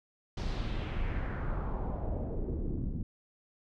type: noise with low-pass filter sweep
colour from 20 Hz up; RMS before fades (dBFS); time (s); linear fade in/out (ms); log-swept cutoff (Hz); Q
brown; -34; 0.37-3.03; 5; 5300 to 220; 2.1
effects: none